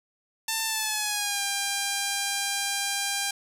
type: tone with pitch glide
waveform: 5% pulse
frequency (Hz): 892 to 799.3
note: A5 to G5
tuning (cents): +23 to +33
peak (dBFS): -14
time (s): 0.48-3.31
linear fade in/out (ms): 5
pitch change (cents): -190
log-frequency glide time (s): 0.65-1.42
effects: 9-bit